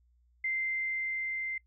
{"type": "tone with level ramp", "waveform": "sine", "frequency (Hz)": 2084, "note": "C7", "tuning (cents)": -7, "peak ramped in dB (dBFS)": [-29, -33], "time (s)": [0.44, 1.58], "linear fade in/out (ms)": 5, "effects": ["noise-tail reverb RT60 0.1 s tail -24 dB re dry", "added 60 Hz sine -64 dBFS peak until 1.66 s"]}